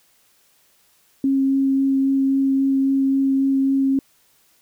sine tone with vibrato, 270.6 Hz, C#4, 42 cents flat, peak -15 dBFS, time 1.24-3.99 s, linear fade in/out 2 ms, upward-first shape sine, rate 3.7 Hz, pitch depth 8 cents each way, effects white hiss -59 dBFS RMS until 4.61 s

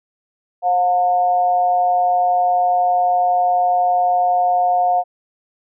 sine tone with amplitude modulation, 717 Hz, F5, 45 cents sharp, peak -10 dBFS, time 0.62-5.04 s, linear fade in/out 50 ms, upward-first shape sine, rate 188 Hz, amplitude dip 60%, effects none

